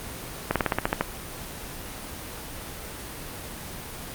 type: slowing click train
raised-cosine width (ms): 0.5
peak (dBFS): -6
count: 9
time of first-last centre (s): 0.51-1.01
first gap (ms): 47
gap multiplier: 1.08
effects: pink hiss -37 dBFS RMS until 4.14 s + Opus 24 kbps